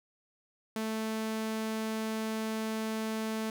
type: tone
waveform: sawtooth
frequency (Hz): 220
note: A3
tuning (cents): 0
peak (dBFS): -28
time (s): 0.76-3.5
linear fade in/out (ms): 2
effects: none